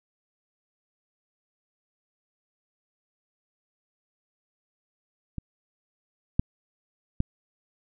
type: clicks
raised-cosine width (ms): 5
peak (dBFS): -20 / -8 / -11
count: 3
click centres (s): 5.383 / 6.395 / 7.204
effects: none